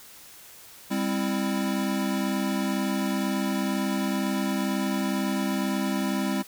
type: chord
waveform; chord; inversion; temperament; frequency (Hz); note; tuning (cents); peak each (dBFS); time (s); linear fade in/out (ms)
square; C major; second; equal with one note detuned; 199.54 / 261.6 / 329.6; G3 / C4 / E4; +31 / 0 / 0; -28 / -30 / -33; 0.9-6.43; 20
effects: white hiss -48 dBFS RMS until 6.47 s